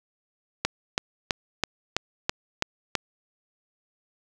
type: click train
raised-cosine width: 0.2 ms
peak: -5 dBFS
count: 8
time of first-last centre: 0.65-2.953 s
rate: 3.04 Hz
effects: none